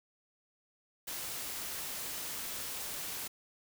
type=noise; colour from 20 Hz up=white; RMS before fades=-40 dBFS; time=1.07-3.28 s; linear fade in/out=10 ms; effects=none